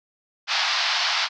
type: band-pass noise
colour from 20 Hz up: white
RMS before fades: -23 dBFS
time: 0.47-1.29 s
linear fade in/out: 50 ms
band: 700 to 5200 Hz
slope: 48 dB/octave
effects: none